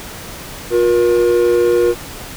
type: tone pair together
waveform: triangle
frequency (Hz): 357.1 / 476.7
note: F4 / A#4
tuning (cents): +39 / +39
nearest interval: perfect fourth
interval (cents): 500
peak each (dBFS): -11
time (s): 0.7-1.95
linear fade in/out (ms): 50
effects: pink hiss -31 dBFS RMS until 2.36 s